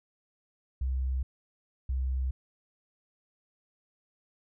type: tone pair in turn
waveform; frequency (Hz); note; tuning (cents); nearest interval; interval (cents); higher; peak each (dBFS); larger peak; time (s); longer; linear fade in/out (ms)
sine; 64.9 / 64.9; C2 / C2; -13 / -13; unison; 0; neither; -27; neither; 0.81-1.23 / 1.89-2.31; neither; 5
effects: none